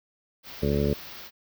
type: band-stop noise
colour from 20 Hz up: white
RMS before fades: -42 dBFS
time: 0.43-1.31 s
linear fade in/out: 50 ms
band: 5600 to 15000 Hz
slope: 48 dB/octave
type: harmonic tone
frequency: 71.6 Hz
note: D2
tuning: 43 cents flat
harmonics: 1 / 2 / 3 / 4 / 5 / 6 / 7 / 8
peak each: -29 / -28 / -28 / -35 / -32 / -28 / -37 / -34 dBFS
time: 0.62-0.94 s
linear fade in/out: 10 ms
effects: none